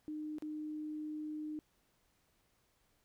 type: tone with dropouts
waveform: sine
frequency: 305.3 Hz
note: D#4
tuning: 33 cents flat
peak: -39 dBFS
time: 0.08-1.59 s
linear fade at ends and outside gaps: 0 ms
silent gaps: 0.384-0.423 s
effects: pink hiss -75 dBFS RMS until 3.04 s